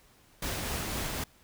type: noise with tremolo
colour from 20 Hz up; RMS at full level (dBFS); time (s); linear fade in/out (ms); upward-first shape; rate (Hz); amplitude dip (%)
pink; -33; 0.42-1.24; 5; triangle; 3.9; 25
effects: pink hiss -61 dBFS RMS until 1.43 s